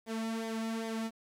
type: tone with flanger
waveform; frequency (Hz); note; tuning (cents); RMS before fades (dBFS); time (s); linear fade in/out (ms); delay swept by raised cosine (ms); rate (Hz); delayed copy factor
sawtooth; 224.6; A3; +36; -36; 0.06-1.11; 50; 0.7 to 2.6; 2.5; -0.65
effects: low-pass 11000 Hz 12 dB/octave + 10-bit